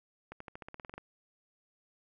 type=accelerating click train; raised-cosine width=0.5 ms; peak=-29 dBFS; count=12; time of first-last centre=0.32-0.98 s; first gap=84 ms; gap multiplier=0.93; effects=none